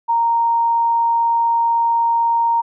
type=tone; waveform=sine; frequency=929 Hz; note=A#5; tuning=6 cents flat; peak=-13 dBFS; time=0.08-2.62 s; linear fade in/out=20 ms; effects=none